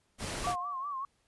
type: noise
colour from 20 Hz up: pink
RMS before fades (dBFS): -37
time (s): 0.18-0.56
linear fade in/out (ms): 50
type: tone with vibrato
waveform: sine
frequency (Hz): 1108.7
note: C#6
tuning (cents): 0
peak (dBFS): -34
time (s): 0.44-1.05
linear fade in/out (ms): 2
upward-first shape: sine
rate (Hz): 5.1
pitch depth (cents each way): 98
type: tone with exponential decay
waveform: sine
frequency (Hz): 715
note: F5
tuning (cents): +41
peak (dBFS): -28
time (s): 0.47-0.93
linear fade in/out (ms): 0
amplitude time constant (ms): 100
effects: pink hiss -73 dBFS RMS until 1.27 s + resampled to 24000 Hz